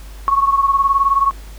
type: beating tone pair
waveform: sine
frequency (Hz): 1100 / 1119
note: C#6 / C#6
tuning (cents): -14 / +16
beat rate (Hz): 19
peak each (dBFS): -13 / -17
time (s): 0.28-1.31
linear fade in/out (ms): 0
effects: added 50 Hz sine -32 dBFS peak until 1.58 s + pink hiss -43 dBFS RMS until 1.58 s